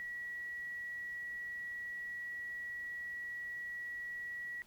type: tone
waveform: sine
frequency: 1930 Hz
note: B6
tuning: 40 cents flat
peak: -40 dBFS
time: 0-4.62 s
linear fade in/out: 0 ms
effects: pink hiss -65 dBFS RMS until 4.66 s